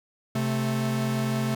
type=tone pair together; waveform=45% pulse; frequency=130.81 / 220 Hz; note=C3 / A3; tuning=0 / 0 cents; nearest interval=major sixth; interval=900 cents; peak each=-27 dBFS; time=0.35-1.55 s; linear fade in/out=5 ms; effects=none